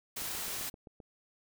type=noise; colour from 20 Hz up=white; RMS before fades=-38 dBFS; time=0.16-0.7 s; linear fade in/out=10 ms
type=click train; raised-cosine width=2 ms; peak=-36 dBFS; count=7; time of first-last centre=0.22-1.002 s; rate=7.67 Hz
effects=none